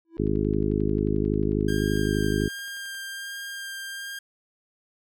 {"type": "tone with exponential growth", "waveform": "triangle", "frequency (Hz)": 330, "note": "E4", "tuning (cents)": 2, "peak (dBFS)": -32, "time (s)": [0.05, 0.17], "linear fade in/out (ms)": 1, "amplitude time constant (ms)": 25}
{"type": "harmonic tone", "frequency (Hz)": 51.8, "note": "G#1", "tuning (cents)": -4, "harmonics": [1, 2, 3, 4, 5, 6, 7, 8], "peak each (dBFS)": [-30, -30, -30, -30, -30, -30, -30, -30], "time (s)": [0.18, 2.49], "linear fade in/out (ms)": 20}
{"type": "click train", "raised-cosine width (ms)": 0.3, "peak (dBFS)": -39, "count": 32, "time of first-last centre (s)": [0.18, 2.948], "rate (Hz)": 11.2}
{"type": "tone with vibrato", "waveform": "sawtooth", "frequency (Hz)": 1600, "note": "G6", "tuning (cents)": 35, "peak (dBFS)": -30, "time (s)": [1.68, 4.19], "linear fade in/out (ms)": 5, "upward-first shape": "sine", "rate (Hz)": 1.3, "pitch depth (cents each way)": 10}
{"effects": []}